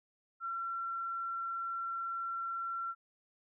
sine tone, 1359 Hz, F6, 48 cents flat, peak -35 dBFS, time 0.4-2.95 s, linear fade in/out 50 ms, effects none

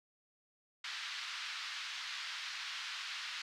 white band-pass noise, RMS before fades -43 dBFS, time 0.84-3.42 s, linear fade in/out 5 ms, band 1200 to 4500 Hz, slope 24 dB/octave, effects none

